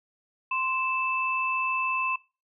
sine tone pair together, 1042.3 / 2637 Hz, C6 / E7, -7 / 0 cents, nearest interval octave + major third, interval 1607 cents, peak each -28 dBFS, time 0.51-2.16 s, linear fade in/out 5 ms, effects noise-tail reverb RT60 0.3 s tail -21 dB re dry

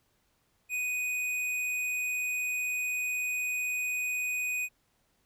sine tone with tanh clipping, 2489 Hz, D#7, in tune, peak -31 dBFS, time 0.69-4.69 s, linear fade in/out 50 ms, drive 14 dB, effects pink hiss -72 dBFS RMS until 5.25 s

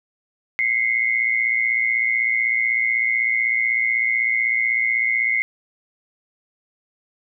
sine tone pair together, 2055 / 2171 Hz, C7 / C#7, -32 / -37 cents, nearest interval minor second, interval 95 cents, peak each -20 dBFS, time 0.59-5.42 s, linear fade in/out 0 ms, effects none

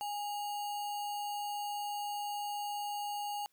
sine tone with sample-and-hold, 822 Hz, G#5, 18 cents flat, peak -35 dBFS, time 0.01-3.46 s, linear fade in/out 0 ms, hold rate 3675 Hz, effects white hiss -75 dBFS RMS until 3.52 s

